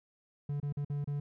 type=tone with dropouts; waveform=triangle; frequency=144.1 Hz; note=D3; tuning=33 cents flat; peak=-30 dBFS; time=0.49-1.2 s; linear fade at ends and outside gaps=5 ms; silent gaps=0.601-0.628 / 0.725-0.77 / 0.848-0.898 / 1.044-1.074 s; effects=none